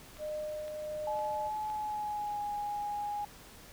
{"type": "click train", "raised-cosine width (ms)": 0.3, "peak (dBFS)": -35, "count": 4, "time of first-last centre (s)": [0.17, 1.701], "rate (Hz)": 1.96}
{"type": "tone with tremolo", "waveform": "sine", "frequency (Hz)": 609, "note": "D#5", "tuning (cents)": -37, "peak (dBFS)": -34, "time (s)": [0.18, 1.51], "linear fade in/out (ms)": 50, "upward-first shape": "triangle", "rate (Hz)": 1.4, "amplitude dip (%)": 35}
{"type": "tone with pitch glide", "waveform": "sine", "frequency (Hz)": [855, 826.4], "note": ["A5", "G#5"], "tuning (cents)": [-50, -9], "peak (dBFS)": -33, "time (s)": [1.07, 3.25], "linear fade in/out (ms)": 5, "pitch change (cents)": -59, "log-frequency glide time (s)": [1.68, 2.41]}
{"effects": ["pink hiss -53 dBFS RMS until 3.72 s"]}